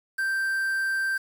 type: tone with quantisation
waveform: triangle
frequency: 1568 Hz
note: G6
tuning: in tune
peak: -22 dBFS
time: 0.18-1.18 s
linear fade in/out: 10 ms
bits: 7
effects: none